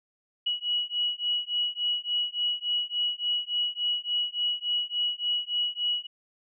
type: beating tone pair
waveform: sine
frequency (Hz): 2920 / 2923.5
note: F#7 / F#7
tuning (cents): -24 / -21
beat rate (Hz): 3.5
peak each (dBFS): -29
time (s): 0.46-6.07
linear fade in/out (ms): 10
effects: none